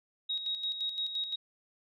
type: tone with tremolo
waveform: sine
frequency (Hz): 3787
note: A#7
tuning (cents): +27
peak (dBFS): -30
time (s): 0.29-1.36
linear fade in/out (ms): 10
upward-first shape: square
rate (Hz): 5.8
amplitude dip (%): 55
effects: none